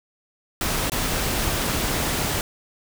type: noise with dropouts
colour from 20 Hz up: pink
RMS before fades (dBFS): -24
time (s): 0.61-2.41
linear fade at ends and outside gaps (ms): 1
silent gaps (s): 0.898-0.919
effects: none